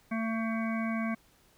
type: harmonic tone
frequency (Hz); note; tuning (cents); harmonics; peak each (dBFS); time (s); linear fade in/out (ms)
224.5; A3; +35; 1 / 3 / 5 / 7 / 9 / 10; -30 / -39 / -40 / -42 / -46 / -41; 0.11-1.15; 10
effects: pink hiss -64 dBFS RMS until 1.57 s